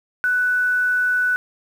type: tone with quantisation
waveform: sine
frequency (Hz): 1488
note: F#6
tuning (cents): +9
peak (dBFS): -16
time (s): 0.24-1.36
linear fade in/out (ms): 0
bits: 7
effects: none